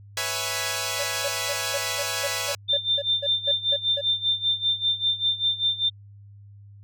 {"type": "chord", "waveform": "5% pulse", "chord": "C# minor seventh", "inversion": "third", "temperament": "equal", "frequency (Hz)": [493.9, 554.4, 659.3, 830.6], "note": ["B4", "C#5", "E5", "G#5"], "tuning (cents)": [0, 0, 0, 0], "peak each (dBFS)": -20, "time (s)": [0.17, 2.55], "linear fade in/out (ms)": 2}
{"type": "tone bursts", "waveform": "triangle", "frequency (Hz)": 568, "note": "C#5", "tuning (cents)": 42, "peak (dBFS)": -24, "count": 13, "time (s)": [0.99, 4.014], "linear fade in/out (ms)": 10, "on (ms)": 48, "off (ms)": 200}
{"type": "tone with tremolo", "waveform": "sine", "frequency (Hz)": 3584, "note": "A7", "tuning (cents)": 31, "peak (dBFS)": -18, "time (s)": [2.68, 5.9], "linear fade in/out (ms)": 20, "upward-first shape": "sine", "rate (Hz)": 5.1, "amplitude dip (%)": 85}
{"effects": ["added 101 Hz sine -44 dBFS peak until 6.83 s"]}